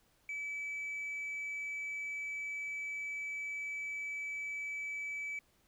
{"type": "tone", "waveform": "sine", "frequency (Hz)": 2299, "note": "D7", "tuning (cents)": -37, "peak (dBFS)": -35, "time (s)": [0.29, 5.39], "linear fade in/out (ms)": 2, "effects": ["tanh soft clip ceiling -36 dBFS", "pink hiss -71 dBFS RMS until 5.67 s"]}